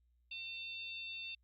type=harmonic tone; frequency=899 Hz; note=A5; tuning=37 cents sharp; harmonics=3 / 4 / 5; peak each=-44 / -48 / -55 dBFS; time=0.31-1.35 s; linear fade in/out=5 ms; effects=added 60 Hz sine -70 dBFS peak until 1.43 s + Opus 48 kbps